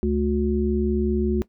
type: harmonic tone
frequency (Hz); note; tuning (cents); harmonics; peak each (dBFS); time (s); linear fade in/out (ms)
72.6; D2; -19; 1 / 3 / 5; -25 / -23 / -23; 0.03-1.42; 0
effects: noise-tail reverb RT60 0.1 s tail -17 dB re dry